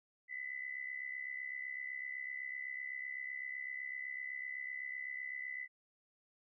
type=tone with amplitude modulation; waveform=sine; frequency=2004 Hz; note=B6; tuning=25 cents sharp; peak=-37 dBFS; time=0.28-5.68 s; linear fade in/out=50 ms; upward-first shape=sine; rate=67.9 Hz; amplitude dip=75%; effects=none